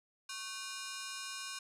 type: ring-modulated tone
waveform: 10% pulse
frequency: 1317 Hz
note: E6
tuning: 2 cents flat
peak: -30 dBFS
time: 0.29-1.59 s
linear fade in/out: 5 ms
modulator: 215 Hz
effects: resampled to 32000 Hz + 12-bit